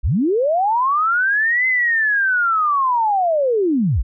sine linear two-way sweep, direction up then down, 34.65 to 2064 to 35.56 Hz, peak -14 dBFS, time 0.03-4.03 s, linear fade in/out 20 ms, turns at 1.67 s, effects none

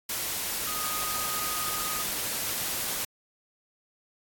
sine tone in noise, 1244.5 Hz, D#6, in tune, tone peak -36 dBFS, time 0.67-2.02 s, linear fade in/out 5 ms, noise white, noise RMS -31 dBFS, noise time 0.09-3.05 s, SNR -8 dB, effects AAC 64 kbps

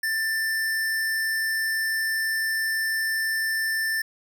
square tone, 1777 Hz, A6, 17 cents sharp, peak -24 dBFS, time 0.03-4.02 s, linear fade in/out 5 ms, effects none

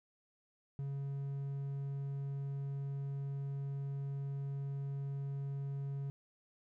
triangle tone, 138.9 Hz, C#3, 4 cents sharp, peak -35 dBFS, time 0.79-6.1 s, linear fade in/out 0 ms, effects none

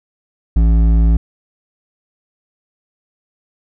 triangle tone with hard clipping, 55.6 Hz, A1, 19 cents sharp, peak -10 dBFS, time 0.56-1.17 s, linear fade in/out 5 ms, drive 13 dB, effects none

